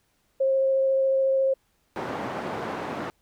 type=tone with vibrato; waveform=sine; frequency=535 Hz; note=C5; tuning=38 cents sharp; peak=-19 dBFS; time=0.4-1.54 s; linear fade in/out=10 ms; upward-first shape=triangle; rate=14 Hz; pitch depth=9 cents each way
type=band-pass noise; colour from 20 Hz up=white; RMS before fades=-32 dBFS; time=1.96-3.1 s; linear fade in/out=0 ms; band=140 to 910 Hz; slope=12 dB/octave
effects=pink hiss -69 dBFS RMS until 3.21 s